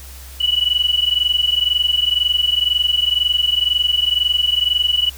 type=tone pair together; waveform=sine; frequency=2938 / 2960 Hz; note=F#7 / F#7; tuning=-13 / 0 cents; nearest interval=unison; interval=13 cents; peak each=-17 dBFS; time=0.4-5.1 s; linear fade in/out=10 ms; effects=added 66 Hz sine -35 dBFS peak until 5.17 s + white hiss -40 dBFS RMS until 5.17 s